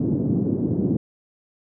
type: band-pass noise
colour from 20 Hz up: white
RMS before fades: -22 dBFS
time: 0-0.97 s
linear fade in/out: 5 ms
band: 110 to 310 Hz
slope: 24 dB/octave
effects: none